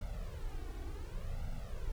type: noise with flanger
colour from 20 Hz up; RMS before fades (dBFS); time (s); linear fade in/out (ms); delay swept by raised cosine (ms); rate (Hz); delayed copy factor
brown; -40; 0.01-1.92; 5; 1.4 to 2.7; 0.68; +0.95
effects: none